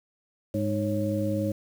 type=harmonic tone with a mistuned harmonic; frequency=103.4 Hz; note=G#2; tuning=7 cents flat; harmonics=1 / 2 / 3 / 5; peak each=-30 / -30 / -30 / -30 dBFS; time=0.54-1.52 s; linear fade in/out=5 ms; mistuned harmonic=5; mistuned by=+100 cents; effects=8-bit